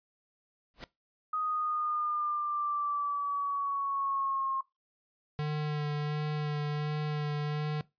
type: noise with exponential growth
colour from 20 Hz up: pink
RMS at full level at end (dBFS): -37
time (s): 0.74-0.84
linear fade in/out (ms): 0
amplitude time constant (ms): 21
type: linear sweep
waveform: sine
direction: down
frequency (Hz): 1251 to 1070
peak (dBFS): -29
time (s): 1.33-4.61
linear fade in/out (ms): 5
type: tone with vibrato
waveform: square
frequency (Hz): 149.6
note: D3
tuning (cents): +32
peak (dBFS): -31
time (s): 5.39-7.81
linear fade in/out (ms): 0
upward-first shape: sine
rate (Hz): 1.4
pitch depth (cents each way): 18
effects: noise-tail reverb RT60 0.2 s tail -20 dB re dry + resampled to 11025 Hz